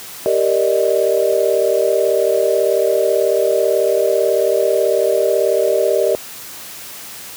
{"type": "chord", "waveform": "sine", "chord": "Eb major seventh", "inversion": "first", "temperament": "equal with one note detuned", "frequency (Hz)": [392, 466.2, 587.3, 625.5], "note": ["G4", "Bb4", "D5", "Eb5"], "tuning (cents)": [0, 0, 0, 9], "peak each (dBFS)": -18, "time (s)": [0.26, 6.15], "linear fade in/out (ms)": 0, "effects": ["white hiss -33 dBFS RMS until 7.36 s", "high-pass 80 Hz 12 dB/octave"]}